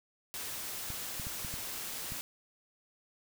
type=noise; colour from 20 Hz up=white; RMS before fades=-40 dBFS; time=0.34-2.21 s; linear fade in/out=0 ms
type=clicks; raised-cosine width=5 ms; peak=-30 dBFS; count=6; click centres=0.903 / 1.198 / 1.269 / 1.448 / 1.54 / 2.121 s
effects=none